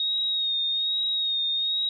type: tone with vibrato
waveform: sine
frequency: 3742 Hz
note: A#7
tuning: 6 cents sharp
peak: -23 dBFS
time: 0-1.89 s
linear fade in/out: 2 ms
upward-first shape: sine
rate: 1.2 Hz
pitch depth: 35 cents each way
effects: none